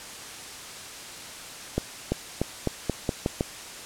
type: accelerating click train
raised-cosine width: 2 ms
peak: -10 dBFS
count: 8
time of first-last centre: 1.78-3.409 s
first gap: 340 ms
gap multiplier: 0.87
effects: white hiss -40 dBFS RMS until 3.85 s + low-pass 9000 Hz 12 dB/octave